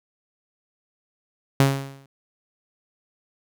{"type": "tone with exponential decay", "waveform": "sawtooth", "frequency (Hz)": 136.9, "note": "C#3", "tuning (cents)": -21, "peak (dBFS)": -8, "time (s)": [1.6, 2.06], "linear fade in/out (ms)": 2, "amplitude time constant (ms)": 100, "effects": []}